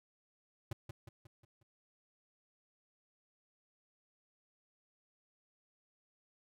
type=tone with echo; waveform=square; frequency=114.8 Hz; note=A#2; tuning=26 cents flat; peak=-37 dBFS; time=0.71-0.73 s; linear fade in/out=5 ms; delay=180 ms; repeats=5; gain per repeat=-6 dB; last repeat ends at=1.63 s; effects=none